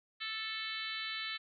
harmonic tone, 440 Hz, A4, in tune, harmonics 3 / 4 / 5 / 6 / 7 / 8 / 9 / 10, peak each -47 / -44 / -44 / -48 / -45 / -47 / -43 / -52 dBFS, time 0.2-1.38 s, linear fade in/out 20 ms, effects none

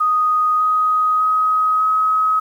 sine tone with pitch steps, 1244.5 / 1253.9 / 1263.3 / 1272.9 Hz, D#6 / D#6 / D#6 / D#6, 0 / +13 / +26 / +39 cents, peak -13 dBFS, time 0-2.4 s, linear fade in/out 10 ms, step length 600 ms, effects 8-bit

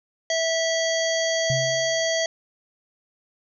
harmonic tone, 654 Hz, E5, 14 cents flat, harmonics 1 / 3 / 5 / 7 / 9 / 10, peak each -23 / -28 / -30 / -31 / -33 / -33 dBFS, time 0.3-2.26 s, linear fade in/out 2 ms
sine tone with exponential decay, 132.8 Hz, C3, 26 cents sharp, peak -21 dBFS, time 1.5-2.1 s, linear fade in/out 0 ms, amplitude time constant 130 ms
effects none

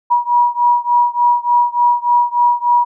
sine beating tone pair, 962 / 965.4 Hz, B5 / B5, -46 / -40 cents, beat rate 3.4 Hz, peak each -13 / -14 dBFS, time 0.1-2.85 s, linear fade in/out 20 ms, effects none

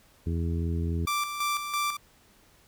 harmonic tone, 83.6 Hz, E2, 25 cents sharp, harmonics 1 / 2 / 3 / 4 / 5, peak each -27 / -33 / -37 / -39 / -41 dBFS, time 0.26-1.06 s, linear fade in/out 10 ms
sawtooth tone with tremolo, 1174.7 Hz, D6, in tune, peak -22 dBFS, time 1.07-1.97 s, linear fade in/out 5 ms, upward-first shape square, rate 3 Hz, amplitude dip 55%
effects pink hiss -60 dBFS RMS until 2.67 s

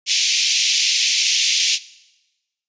white band-pass noise, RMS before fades -18 dBFS, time 0.06-1.79 s, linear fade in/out 50 ms, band 2300 to 6500 Hz, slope 48 dB/octave, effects noise-tail reverb RT60 1.0 s tail -19 dB re dry + resampled to 16000 Hz

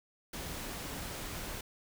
pink noise, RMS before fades -41 dBFS, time 0.33-1.61 s, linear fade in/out 5 ms, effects none

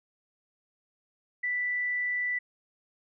sine tone, 1975.5 Hz, B6, in tune, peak -27 dBFS, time 1.43-2.39 s, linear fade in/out 10 ms, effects none

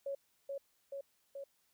sine tone with echo, 554.4 Hz, C#5, in tune, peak -36 dBFS, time 0.06-0.15 s, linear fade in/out 5 ms, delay 430 ms, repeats 3, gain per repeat -2 dB, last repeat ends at 1.44 s, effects white hiss -75 dBFS RMS until 1.73 s

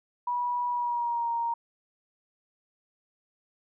sine tone with pitch glide, 973 to 933.4 Hz, B5 to A#5, -26 to +2 cents, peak -26 dBFS, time 0.27-1.54 s, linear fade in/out 5 ms, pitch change -72 cents, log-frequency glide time 0.69-1.3 s, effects none

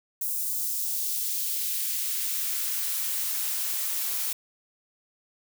blue noise with high-pass filter sweep, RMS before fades -29 dBFS, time 0.21-4.33 s, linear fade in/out 5 ms, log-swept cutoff 8300 to 310 Hz, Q 0.81, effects none

